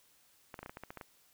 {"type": "clicks", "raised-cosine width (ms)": 0.5, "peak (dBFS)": -29, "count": 10, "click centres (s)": [0.542, 0.591, 0.63, 0.661, 0.695, 0.771, 0.836, 0.905, 0.973, 1.012], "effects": ["white hiss -67 dBFS RMS until 1.33 s"]}